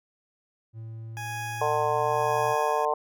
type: tone with pitch glide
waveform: triangle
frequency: 112.6 to 118.68 Hz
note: A2 to A#2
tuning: +40 to +31 cents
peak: -34 dBFS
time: 0.73-2.56 s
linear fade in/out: 50 ms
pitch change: +91 cents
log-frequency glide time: 1.85-1.97 s
type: tone with tremolo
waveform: 20% pulse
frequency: 830.6 Hz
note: G#5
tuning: in tune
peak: -27 dBFS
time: 1.17-2.85 s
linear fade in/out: 0 ms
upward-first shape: sine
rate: 0.97 Hz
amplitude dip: 65%
type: harmonic tone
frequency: 150.2 Hz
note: D3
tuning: 39 cents sharp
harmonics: 3 / 4 / 5 / 6 / 7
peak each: -29 / -29 / -29 / -29 / -29 dBFS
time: 1.61-2.94 s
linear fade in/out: 5 ms
effects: none